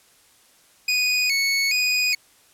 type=tone with vibrato; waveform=25% pulse; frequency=2342 Hz; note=D7; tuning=5 cents flat; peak=-15 dBFS; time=0.88-2.15 s; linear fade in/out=5 ms; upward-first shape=square; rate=1.2 Hz; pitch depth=100 cents each way; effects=white hiss -56 dBFS RMS until 2.53 s + low-pass 12000 Hz 12 dB/octave